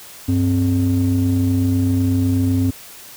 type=ring-modulated tone; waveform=triangle; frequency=83 Hz; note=E2; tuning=12 cents sharp; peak=-9 dBFS; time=0.28-2.71 s; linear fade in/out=10 ms; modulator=180 Hz; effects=white hiss -39 dBFS RMS until 3.16 s